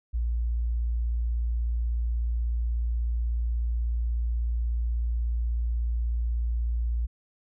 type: tone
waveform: sine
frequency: 58.2 Hz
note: A#1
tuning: 2 cents flat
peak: -24 dBFS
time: 0.13-7.07 s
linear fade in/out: 20 ms
effects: none

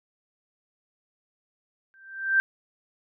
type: tone with exponential growth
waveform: sine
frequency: 1568 Hz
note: G6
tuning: in tune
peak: -15 dBFS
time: 1.94-2.4 s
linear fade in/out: 0 ms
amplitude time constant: 100 ms
effects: none

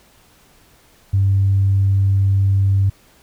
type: tone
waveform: sine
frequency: 97.8 Hz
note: G2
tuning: 4 cents flat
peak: -11 dBFS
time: 1.13-2.9 s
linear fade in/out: 10 ms
effects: tanh soft clip ceiling -7 dBFS + pink hiss -52 dBFS RMS until 3.22 s

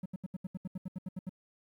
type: tone bursts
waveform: triangle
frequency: 185 Hz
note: F#3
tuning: in tune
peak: -33 dBFS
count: 13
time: 0.03-1.294 s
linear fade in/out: 5 ms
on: 28 ms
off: 75 ms
effects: 12-bit

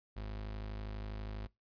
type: tone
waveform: 35% pulse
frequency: 52.3 Hz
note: G#1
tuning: 13 cents sharp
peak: -38 dBFS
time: 0.16-1.47 s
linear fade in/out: 10 ms
effects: noise-tail reverb RT60 0.2 s tail -22 dB re dry + resampled to 11025 Hz

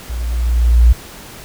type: tone with level ramp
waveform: sine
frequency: 58.9 Hz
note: A#1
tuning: 19 cents sharp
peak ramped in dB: -20 to -3 dBFS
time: 0.09-0.93 s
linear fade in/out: 10 ms
effects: pink hiss -35 dBFS RMS until 1.44 s

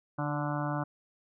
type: harmonic tone with a mistuned harmonic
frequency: 146.6 Hz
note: D3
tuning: 3 cents flat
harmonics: 1 / 2 / 4 / 5 / 6 / 7 / 8 / 9 / 10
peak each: -33 / -36 / -39 / -40 / -41 / -41 / -42 / -43 / -43 dBFS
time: 0.18-0.84 s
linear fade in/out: 10 ms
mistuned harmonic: 2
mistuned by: +17 cents
effects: none

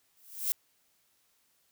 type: noise with exponential growth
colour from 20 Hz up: violet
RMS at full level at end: -26 dBFS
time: 0.17-0.52 s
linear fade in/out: 0 ms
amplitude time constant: 75 ms
effects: white hiss -71 dBFS RMS until 1.71 s

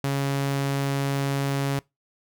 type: tone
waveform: sawtooth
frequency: 138.7 Hz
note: C#3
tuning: 1 cent sharp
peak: -19 dBFS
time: 0.04-1.79 s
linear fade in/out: 2 ms
effects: noise-tail reverb RT60 0.2 s tail -23 dB re dry

